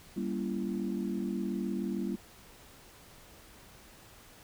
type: chord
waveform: sine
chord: G diminished seventh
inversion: none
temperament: just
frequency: 196 / 235.2 / 282.2 / 338.7 Hz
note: G3 / Bb3 / Db4 / Fb4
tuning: 0 / +16 / +31 / +47 cents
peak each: -34 / -36 / -40 / -37 dBFS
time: 0.16-2.16 s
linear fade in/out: 10 ms
effects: tanh soft clip ceiling -21 dBFS + pink hiss -55 dBFS RMS until 4.43 s